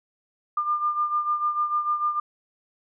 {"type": "beating tone pair", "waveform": "sine", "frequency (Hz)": [1200, 1206.7], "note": ["D6", "D6"], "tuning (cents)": [37, 47], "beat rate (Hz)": 6.7, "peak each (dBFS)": [-23, -29], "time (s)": [0.57, 2.2], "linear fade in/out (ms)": 5, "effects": []}